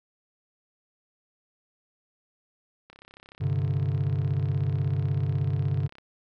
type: click train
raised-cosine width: 0.3 ms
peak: -32 dBFS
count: 104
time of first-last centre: 2.9-5.984 s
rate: 33.4 Hz
type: chord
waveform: triangle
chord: G suspended fourth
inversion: none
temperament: just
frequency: 98 / 130.67 / 147 Hz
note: G2 / C3 / D3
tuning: 0 / -2 / +2 cents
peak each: -26 dBFS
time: 3.4-5.88 s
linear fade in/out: 20 ms
effects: none